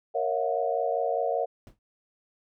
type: chord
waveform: sine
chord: F# dominant seventh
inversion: first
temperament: equal with one note detuned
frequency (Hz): 466.2 / 554.4 / 659.3 / 724.3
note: A#4 / C#5 / E5 / F#5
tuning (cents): 0 / 0 / 0 / -37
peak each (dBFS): -30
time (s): 0.14-1.46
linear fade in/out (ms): 20
type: noise with exponential decay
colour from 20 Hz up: brown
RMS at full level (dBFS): -41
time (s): 1.67-1.79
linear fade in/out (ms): 1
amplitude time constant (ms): 24
effects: none